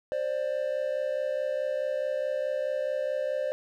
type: tone pair together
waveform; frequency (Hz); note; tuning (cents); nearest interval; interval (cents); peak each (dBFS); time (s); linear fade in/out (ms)
triangle; 528 / 592.7; C5 / D5; +16 / +16; major second; 200; -28; 0.12-3.52; 0
effects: none